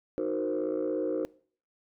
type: chord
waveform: sine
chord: C half-diminished seventh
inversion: first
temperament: equal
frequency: 311.1 / 370 / 466.2 / 523.3 Hz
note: Eb4 / Gb4 / Bb4 / C5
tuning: 0 / 0 / 0 / 0 cents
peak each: -32 dBFS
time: 0.18-1.25 s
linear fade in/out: 0 ms
effects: noise-tail reverb RT60 0.5 s tail -24 dB re dry + tanh soft clip ceiling -22 dBFS